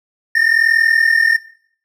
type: tone pair together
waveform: triangle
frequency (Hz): 1795 / 1835.9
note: A6 / A#6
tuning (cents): +34 / -27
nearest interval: unison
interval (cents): 39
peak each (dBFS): -12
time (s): 0.35-1.37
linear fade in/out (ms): 5
effects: noise-tail reverb RT60 0.6 s tail -19 dB re dry